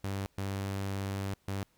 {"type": "tone bursts at uneven times", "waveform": "sawtooth", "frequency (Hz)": 98, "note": "G2", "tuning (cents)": 0, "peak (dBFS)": -29, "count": 3, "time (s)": [[0.04, 0.26], [0.38, 1.34], [1.48, 1.63]], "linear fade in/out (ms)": 0, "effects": ["pink hiss -70 dBFS RMS until 1.77 s"]}